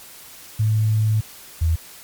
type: tone pair in turn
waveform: sine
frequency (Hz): 108.6 / 81.36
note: A2 / E2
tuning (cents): -22 / -22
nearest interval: perfect fourth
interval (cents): 500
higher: first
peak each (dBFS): -15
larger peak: neither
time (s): 0.59-1.21 / 1.61-1.76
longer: first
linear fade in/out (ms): 10
effects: white hiss -42 dBFS RMS until 2.03 s + MP3 96 kbps